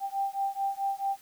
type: beating tone pair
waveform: sine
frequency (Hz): 786 / 790.6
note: G5 / G5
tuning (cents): +4 / +15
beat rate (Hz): 4.6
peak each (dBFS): -31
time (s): 0-1.17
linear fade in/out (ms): 50
effects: white hiss -56 dBFS RMS until 1.21 s